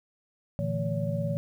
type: tone cluster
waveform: sine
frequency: 114.9 / 148.4 / 166.4 / 220.2 / 568 Hz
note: A#2 / D3 / E3 / A3 / C#5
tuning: -25 / +18 / +17 / +2 / +42 cents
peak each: -32 / -34 / -31 / -38 / -33 dBFS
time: 0.59-1.37 s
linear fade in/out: 0 ms
effects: 10-bit